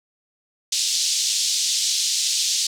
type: band-pass noise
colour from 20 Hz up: white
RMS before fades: -22 dBFS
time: 0.72-2.67 s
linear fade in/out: 5 ms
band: 3500 to 7000 Hz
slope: 24 dB/octave
effects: none